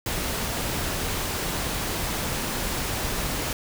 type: noise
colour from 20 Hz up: pink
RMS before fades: -28 dBFS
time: 0.06-3.53 s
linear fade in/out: 2 ms
effects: none